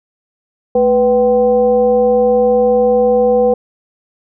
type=tone with frequency modulation; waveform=sine; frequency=493.9 Hz; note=B4; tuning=in tune; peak=-8 dBFS; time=0.75-3.54 s; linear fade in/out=5 ms; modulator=275 Hz; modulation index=0.6; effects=none